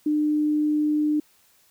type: tone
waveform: sine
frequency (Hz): 301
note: D4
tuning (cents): +43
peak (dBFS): -19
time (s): 0.06-1.2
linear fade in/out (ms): 5
effects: white hiss -60 dBFS RMS until 1.7 s